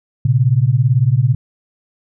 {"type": "beating tone pair", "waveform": "sine", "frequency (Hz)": [116.7, 134.7], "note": ["A#2", "C#3"], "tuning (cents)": [2, -49], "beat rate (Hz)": 18, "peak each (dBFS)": -13, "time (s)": [0.25, 1.35], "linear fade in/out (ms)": 5, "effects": []}